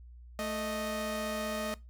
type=tone pair together; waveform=sawtooth; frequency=219.1 / 622 Hz; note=A3 / D#5; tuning=-7 / -1 cents; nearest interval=octave + tritone; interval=1806 cents; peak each=-33 / -31 dBFS; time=0.39-1.74 s; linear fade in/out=0 ms; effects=noise-tail reverb RT60 0.2 s tail -19 dB re dry + added 60 Hz sine -48 dBFS peak until 1.89 s